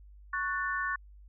sine chord, F# minor, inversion second, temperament just, 1110 / 1480 / 1776 Hz, C#6 / F#6 / A6, +2 / 0 / +16 cents, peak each -34 dBFS, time 0.33-0.96 s, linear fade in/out 5 ms, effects added 50 Hz sine -50 dBFS peak until 1.28 s

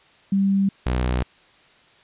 sine / sawtooth tone pair in turn, 196 / 62.26 Hz, G3 / B1, 0 / +15 cents, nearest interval octave + minor sixth, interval 1985 cents, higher first, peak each -16 dBFS, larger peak neither, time 0.32-0.69 / 0.86-1.23 s, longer neither, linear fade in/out 5 ms, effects white hiss -54 dBFS RMS until 2.03 s + resampled to 8000 Hz

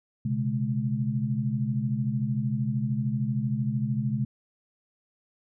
sine tone cluster, 124.5 / 137.6 / 211.8 Hz, B2 / C#3 / G#3, +14 / -12 / +34 cents, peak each -29 dBFS, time 0.25-4.25 s, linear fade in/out 5 ms, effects none

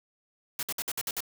white noise bursts, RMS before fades -32 dBFS, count 7, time 0.59-1.205 s, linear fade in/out 2 ms, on 39 ms, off 57 ms, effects none

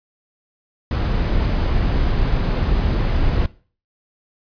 brown noise, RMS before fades -18 dBFS, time 0.91-3.46 s, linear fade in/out 2 ms, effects noise-tail reverb RT60 0.4 s tail -19 dB re dry + resampled to 11025 Hz

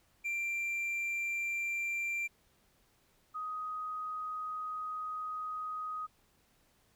triangle / sine tone pair in turn, 2364 / 1252.3 Hz, D7 / D#6, +11 / +11 cents, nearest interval major seventh, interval 1100 cents, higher first, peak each -31 / -36 dBFS, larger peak first, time 0.24-2.28 / 3.34-6.07 s, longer second, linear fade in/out 20 ms, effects pink hiss -70 dBFS RMS until 6.95 s

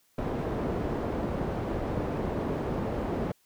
white low-pass noise, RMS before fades -31 dBFS, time 0.18-3.32 s, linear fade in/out 5 ms, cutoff 480 Hz, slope 12 dB/octave, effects white hiss -67 dBFS RMS until 3.45 s

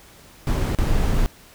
brown noise with dropouts, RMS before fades -19 dBFS, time 0.47-1.26 s, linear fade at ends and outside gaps 0 ms, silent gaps 0.748-0.787 s, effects pink hiss -48 dBFS RMS until 1.54 s

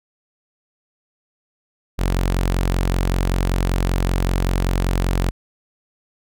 sawtooth tone, 45.2 Hz, F#1, 40 cents flat, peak -13 dBFS, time 1.98-5.31 s, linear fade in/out 20 ms, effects none

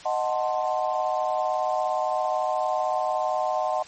sine chord, D# diminished seventh, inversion none, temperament equal, 622.3 / 740 / 880 / 1046.5 Hz, D#5 / F#5 / A5 / C6, 0 / 0 / 0 / 0 cents, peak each -27 / -26 / -30 / -31 dBFS, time 0.05-3.83 s, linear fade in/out 10 ms, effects white hiss -46 dBFS RMS until 3.87 s + MP3 32 kbps

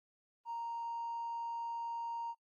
sine tone with hard clipping, 931 Hz, A#5, 2 cents flat, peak -38 dBFS, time 0.45-2.35 s, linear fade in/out 50 ms, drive 1 dB, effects noise-tail reverb RT60 0.1 s tail -25 dB re dry + Opus 24 kbps

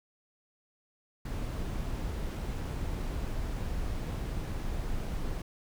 brown noise, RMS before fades -34 dBFS, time 1.25-5.42 s, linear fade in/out 5 ms, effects none

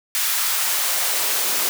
white noise with high-pass filter sweep, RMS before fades -21 dBFS, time 0.15-1.69 s, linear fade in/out 0 ms, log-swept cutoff 1300 to 300 Hz, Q 0.91, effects none

